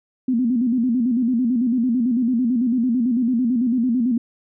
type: tone with vibrato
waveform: sine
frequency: 242.8 Hz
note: B3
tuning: 29 cents flat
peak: -16 dBFS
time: 0.28-4.18 s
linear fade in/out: 5 ms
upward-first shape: square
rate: 9 Hz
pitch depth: 98 cents each way
effects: none